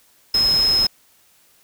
sine tone in noise, 5140 Hz, E8, 45 cents flat, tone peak -14 dBFS, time 0.34-0.87 s, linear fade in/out 5 ms, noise pink, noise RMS -30 dBFS, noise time 0.34-0.87 s, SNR +13 dB, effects white hiss -56 dBFS RMS until 1.63 s

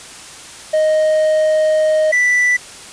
triangle tone pair in turn, 622.3 / 1975.7 Hz, D#5 / B6, 0 / 0 cents, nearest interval octave + minor sixth, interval 2000 cents, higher second, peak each -9 dBFS, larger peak neither, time 0.73-2.12 / 2.12-2.57 s, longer first, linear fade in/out 10 ms, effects white hiss -35 dBFS RMS until 2.92 s + resampled to 22050 Hz

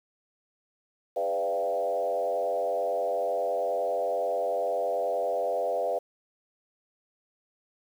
sine tone with frequency modulation, 591 Hz, D5, 11 cents sharp, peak -25 dBFS, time 1.16-5.99 s, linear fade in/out 10 ms, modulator 90.3 Hz, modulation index 1.5, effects 9-bit

